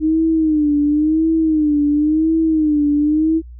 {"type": "tone with vibrato", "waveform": "sine", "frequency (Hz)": 307.4, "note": "D#4", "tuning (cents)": -21, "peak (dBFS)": -12, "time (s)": [0, 3.42], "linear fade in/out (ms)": 50, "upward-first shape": "sine", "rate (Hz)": 0.95, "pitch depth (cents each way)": 92, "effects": ["added 60 Hz sine -33 dBFS peak until 3.59 s"]}